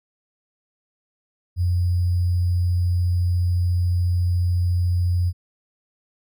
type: tone with sample-and-hold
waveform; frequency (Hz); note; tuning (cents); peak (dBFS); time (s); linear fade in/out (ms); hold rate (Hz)
sine; 88.6; F2; +25; -17; 1.56-5.33; 50; 4900
effects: none